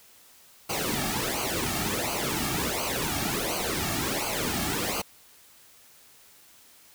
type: noise with flanger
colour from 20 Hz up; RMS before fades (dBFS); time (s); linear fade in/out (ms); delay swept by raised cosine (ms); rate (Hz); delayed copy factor
pink; -29; 0.69-5.02; 10; 0.55 to 2.05; 1.4; -0.8
effects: white hiss -55 dBFS RMS until 6.94 s